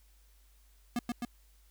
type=tone with echo; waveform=square; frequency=240 Hz; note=B3; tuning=49 cents flat; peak=-30 dBFS; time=0.96-0.99 s; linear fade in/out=2 ms; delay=130 ms; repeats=2; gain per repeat=-2 dB; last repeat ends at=1.25 s; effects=added 50 Hz sine -60 dBFS peak until 1.7 s + white hiss -69 dBFS RMS until 1.7 s